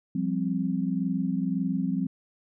sine chord, F suspended second, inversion none, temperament just, 174.61 / 196.44 / 261.9 Hz, F3 / G3 / C4, 0 / +4 / +2 cents, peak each -29 dBFS, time 0.15-2.07 s, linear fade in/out 5 ms, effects none

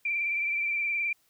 sine tone with vibrato, 2349 Hz, D7, in tune, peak -26 dBFS, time 0.05-1.13 s, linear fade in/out 5 ms, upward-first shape triangle, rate 19 Hz, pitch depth 42 cents each way, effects white hiss -68 dBFS RMS until 1.29 s

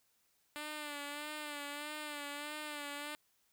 5% pulse tone with vibrato, 294.9 Hz, D4, 7 cents sharp, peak -30 dBFS, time 0.56-3.15 s, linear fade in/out 0 ms, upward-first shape sine, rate 1.6 Hz, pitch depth 49 cents each way, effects white hiss -75 dBFS RMS until 3.52 s

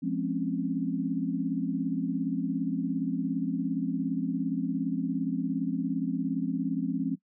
sine chord, Db major seventh, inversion first, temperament just, 173.24 / 207.9 / 259.9 / 277.2 Hz, F3 / Ab3 / C4 / Db4, -14 / +2 / -11 / 0 cents, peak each -33 / -34 / -31 / -32 dBFS, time 0.02-7.16 s, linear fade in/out 20 ms, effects noise-tail reverb RT60 0.1 s tail -18 dB re dry

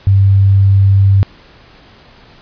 sine tone, 98 Hz, G2, in tune, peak -5 dBFS, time 0.07-1.23 s, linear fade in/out 0 ms, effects pink hiss -42 dBFS RMS until 2.41 s + resampled to 11025 Hz

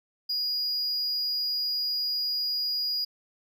triangle tone, 4884 Hz, D#8, 33 cents flat, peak -25 dBFS, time 0.29-3.05 s, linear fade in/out 10 ms, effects none

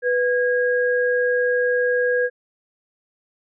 sine tone pair together, 493.9 / 1637.5 Hz, B4 / G#6, 0 / -25 cents, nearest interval octave + major sixth, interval 2075 cents, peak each -18 / -22 dBFS, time 0.02-2.3 s, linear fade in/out 50 ms, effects none

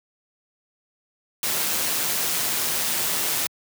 white noise with amplitude modulation, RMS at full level -23 dBFS, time 1.43-3.47 s, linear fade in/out 2 ms, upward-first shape sine, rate 156 Hz, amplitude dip 30%, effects high-pass 100 Hz 12 dB/octave

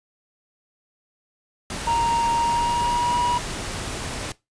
pink noise, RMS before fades -30 dBFS, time 1.7-4.32 s, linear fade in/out 2 ms
triangle tone with pitch glide, 932.3 to 967.4 Hz, A#5 to B5, 0 to -36 cents, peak -17 dBFS, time 1.87-3.38 s, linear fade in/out 5 ms, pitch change +64 cents, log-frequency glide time 2.35-3.19 s
effects noise-tail reverb RT60 0.2 s tail -19 dB re dry + resampled to 22050 Hz

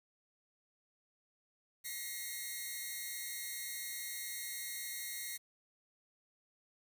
5% pulse tone pair together, 1908.1 / 2130 Hz, A#6 / C7, +40 / +30 cents, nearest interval major second, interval 190 cents, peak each -33 / -33 dBFS, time 1.84-5.38 s, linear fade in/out 20 ms, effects 10-bit

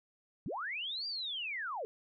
sine linear two-way sweep, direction up then down, 110 to 4812 to 400.7 Hz, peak -36 dBFS, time 0.46-1.85 s, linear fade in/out 0 ms, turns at 1.07 s, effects none

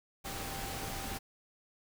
sine tone in noise, 784 Hz, G5, in tune, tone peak -46 dBFS, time 0.24-1.19 s, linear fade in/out 20 ms, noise pink, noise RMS -40 dBFS, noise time 0.24-1.19 s, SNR -9 dB, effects none

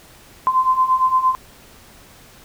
sine beating tone pair, 1028 / 1036.7 Hz, C6 / C6, -31 / -16 cents, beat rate 8.7 Hz, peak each -19 / -15 dBFS, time 0.47-1.35 s, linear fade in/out 0 ms, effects pink hiss -46 dBFS RMS until 2.44 s

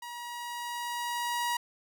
sawtooth tone with level ramp, 957 Hz, A#5, 45 cents sharp, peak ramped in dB -36 to -24 dBFS, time 0.02-1.57 s, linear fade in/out 5 ms, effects none

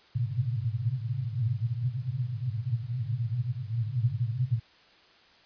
pink band-pass noise, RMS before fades -30 dBFS, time 0.15-4.6 s, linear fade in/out 10 ms, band 110 to 130 Hz, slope 96 dB/octave, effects white hiss -58 dBFS RMS until 5.45 s + resampled to 11025 Hz

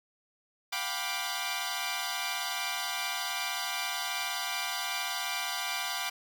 10% pulse chord, G dominant seventh, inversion third, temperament equal with one note detuned, 708.6 / 784 / 987.8 / 1174.7 Hz, F5 / G5 / B5 / D6, +25 / 0 / 0 / 0 cents, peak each -29 dBFS, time 0.72-6.1 s, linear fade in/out 10 ms, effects 9-bit

